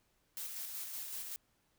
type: noise with tremolo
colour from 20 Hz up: blue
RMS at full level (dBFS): -42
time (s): 0.37-1.36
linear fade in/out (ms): 0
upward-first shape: square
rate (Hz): 5.3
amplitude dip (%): 30
effects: pink hiss -75 dBFS RMS until 1.78 s